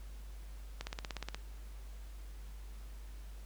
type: click train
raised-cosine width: 0.2 ms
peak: -22 dBFS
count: 10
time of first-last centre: 0.81-1.346 s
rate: 16.8 Hz
effects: added 50 Hz sine -45 dBFS peak until 3.45 s + pink hiss -61 dBFS RMS until 3.45 s

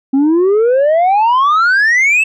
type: exponential sweep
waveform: sine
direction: up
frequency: 263.2 to 2683 Hz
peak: -5 dBFS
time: 0.13-2.24 s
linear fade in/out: 10 ms
effects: tanh soft clip ceiling -7 dBFS

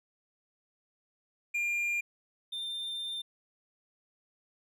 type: tone pair in turn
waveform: triangle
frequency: 2400 / 3596 Hz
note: D7 / A7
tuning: +37 / +37 cents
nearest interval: perfect fifth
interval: 700 cents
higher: second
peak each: -27 / -33 dBFS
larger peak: first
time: 1.54-2.01 / 2.52-3.22 s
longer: second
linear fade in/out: 10 ms
effects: none

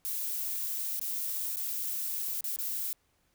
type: noise with dropouts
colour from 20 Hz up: violet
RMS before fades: -34 dBFS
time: 0.05-2.93 s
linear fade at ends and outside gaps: 0 ms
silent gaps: 0.995-1.014 / 1.559-1.569 / 2.408-2.442 / 2.561-2.587 s
effects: pink hiss -72 dBFS RMS until 3.34 s

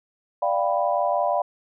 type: chord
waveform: sine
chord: G dominant seventh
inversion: second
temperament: equal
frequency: 587.3 / 698.5 / 784 / 987.8 Hz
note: D5 / F5 / G5 / B5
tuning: 0 / 0 / 0 / 0 cents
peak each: -24 / -24 / -27 / -27 dBFS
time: 0.42-1.42 s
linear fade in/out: 5 ms
effects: none

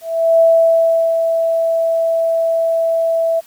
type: tone with ADSR envelope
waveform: sine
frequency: 659.3 Hz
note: E5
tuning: in tune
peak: -6 dBFS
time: 0.01-3.41 s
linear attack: 390 ms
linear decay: 740 ms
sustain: -6 dB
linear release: 23 ms
effects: white hiss -46 dBFS RMS until 3.46 s + MP3 96 kbps

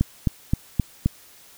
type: click train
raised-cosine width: 5 ms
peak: -6 dBFS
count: 5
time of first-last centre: 0.01-1.06 s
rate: 3.81 Hz
effects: white hiss -50 dBFS RMS until 1.57 s

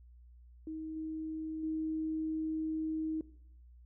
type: tone with level steps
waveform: sine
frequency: 315.7 Hz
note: D#4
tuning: 25 cents sharp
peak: -38 / -36 / -32 dBFS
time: 0.67-3.21 s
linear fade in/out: 2 ms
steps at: 0.96 / 1.63 s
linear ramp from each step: 5 ms
effects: noise-tail reverb RT60 0.7 s tail -19 dB re dry + added 60 Hz sine -54 dBFS peak until 3.85 s

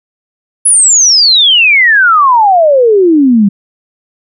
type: exponential sweep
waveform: sine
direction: down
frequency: 10540 to 192.5 Hz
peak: -3 dBFS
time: 0.65-3.49 s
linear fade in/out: 10 ms
effects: none

